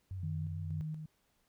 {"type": "tone with vibrato", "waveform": "sine", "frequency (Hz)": 92.5, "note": "F#2", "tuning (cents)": 0, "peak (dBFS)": -38, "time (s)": [0.11, 0.81], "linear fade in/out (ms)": 0, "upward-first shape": "square", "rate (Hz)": 6.6, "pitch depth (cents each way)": 37}
{"type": "tone with tremolo", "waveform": "sine", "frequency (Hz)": 155.56, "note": "D#3", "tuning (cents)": 0, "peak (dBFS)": -36, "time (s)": [0.23, 1.06], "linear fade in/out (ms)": 5, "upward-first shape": "square", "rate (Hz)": 2.1, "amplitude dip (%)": 45}
{"effects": ["pink hiss -75 dBFS RMS until 1.48 s"]}